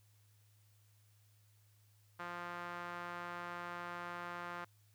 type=tone with band-pass filter; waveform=sawtooth; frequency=174.61 Hz; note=F3; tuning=in tune; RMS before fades=-45 dBFS; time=2.19-4.65 s; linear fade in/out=10 ms; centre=1300 Hz; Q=1.9; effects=added 104 Hz sine -66 dBFS peak until 4.94 s + white hiss -74 dBFS RMS until 4.94 s